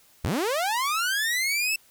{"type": "linear sweep", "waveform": "sawtooth", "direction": "up", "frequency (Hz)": [52.2, 2667], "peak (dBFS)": -20, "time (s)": [0.24, 1.76], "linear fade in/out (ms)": 5, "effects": ["white hiss -58 dBFS RMS until 1.9 s"]}